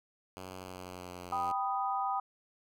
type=tone with pitch glide; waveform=5% pulse; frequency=92.9 to 89.74 Hz; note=F#2 to F2; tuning=+7 to +48 cents; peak=-32 dBFS; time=0.37-1.52 s; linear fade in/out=0 ms; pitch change=-59 cents; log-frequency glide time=0.58-1.13 s
type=chord; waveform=sine; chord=G augmented; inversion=none; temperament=equal; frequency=784 / 987.8 / 1244.5 Hz; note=G5 / B5 / D#6; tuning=0 / 0 / 0 cents; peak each=-33 / -36 / -35 dBFS; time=1.32-2.2 s; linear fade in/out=5 ms
effects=none